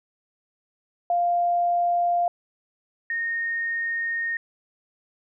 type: tone pair in turn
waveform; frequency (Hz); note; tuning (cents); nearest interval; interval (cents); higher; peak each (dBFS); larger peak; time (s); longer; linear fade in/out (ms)
sine; 698 / 1847.4; F5 / A#6; -1 / -16; octave + perfect fourth; 1685; second; -19 / -24; first; 1.1-2.28 / 3.1-4.37; second; 2
effects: none